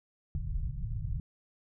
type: low-pass noise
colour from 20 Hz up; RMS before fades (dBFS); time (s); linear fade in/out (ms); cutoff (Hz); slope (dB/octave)
pink; -34; 0.35-1.2; 2; 150; 48
effects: none